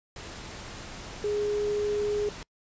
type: tone in noise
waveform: sine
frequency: 415.2 Hz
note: G#4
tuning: in tune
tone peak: -25 dBFS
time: 1.24-2.29 s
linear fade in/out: 2 ms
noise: pink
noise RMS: -41 dBFS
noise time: 0.16-2.43 s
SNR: +13 dB
effects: noise-tail reverb RT60 0.1 s tail -26 dB re dry + resampled to 16000 Hz